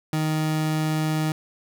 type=tone; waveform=30% pulse; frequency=155.8 Hz; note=D#3; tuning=3 cents sharp; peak=-19 dBFS; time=0.13-1.32 s; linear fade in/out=2 ms; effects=none